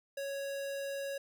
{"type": "tone", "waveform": "square", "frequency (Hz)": 554.4, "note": "C#5", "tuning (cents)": 0, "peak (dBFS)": -37, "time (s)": [0.17, 1.18], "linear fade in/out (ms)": 5, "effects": []}